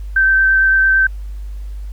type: tone with vibrato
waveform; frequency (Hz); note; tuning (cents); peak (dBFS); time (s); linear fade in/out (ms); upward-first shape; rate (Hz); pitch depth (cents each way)
sine; 1552; G6; -18; -9; 0.16-1.07; 5; sine; 8.9; 11
effects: added 50 Hz sine -24 dBFS peak until 1.92 s + pink hiss -52 dBFS RMS until 1.92 s

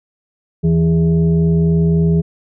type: tone with frequency modulation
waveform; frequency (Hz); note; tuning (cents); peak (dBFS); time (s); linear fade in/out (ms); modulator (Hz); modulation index
sine; 164.81; E3; 0; -10; 0.63-2.22; 20; 246; 0.62
effects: none

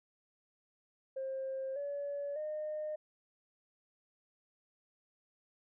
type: tone with pitch steps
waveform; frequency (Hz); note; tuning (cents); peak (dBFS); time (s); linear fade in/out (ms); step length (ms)
sine; 532 / 570.2 / 611.1; C5 / C#5 / D#5; +29 / +49 / -31; -35; 1.16-2.96; 10; 600
effects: tanh soft clip ceiling -32 dBFS

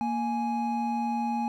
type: tone pair together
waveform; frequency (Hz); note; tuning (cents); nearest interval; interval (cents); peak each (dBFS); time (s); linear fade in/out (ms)
triangle; 233.1 / 834.8; A#3 / G#5; 0 / +9; octave + minor seventh; 2209; -27; 0.01-1.48; 0
effects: none

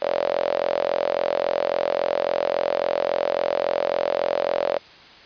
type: tone with high-pass filter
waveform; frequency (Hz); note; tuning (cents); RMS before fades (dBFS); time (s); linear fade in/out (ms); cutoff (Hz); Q
sawtooth; 43.63; F1; -1; -23; 0.01-4.79; 20; 570; 8.6
effects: white hiss -46 dBFS RMS until 5.25 s + resampled to 11025 Hz

